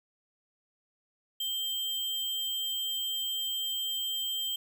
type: tone with sample-and-hold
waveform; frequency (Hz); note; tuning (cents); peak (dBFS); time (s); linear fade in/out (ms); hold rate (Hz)
sine; 3154; G7; +10; -30; 1.4-4.56; 5; 11025
effects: none